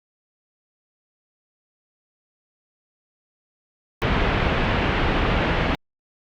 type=low-pass noise; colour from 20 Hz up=pink; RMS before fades=-21 dBFS; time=4.02-5.75 s; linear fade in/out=0 ms; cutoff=3000 Hz; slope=24 dB/octave; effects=Opus 48 kbps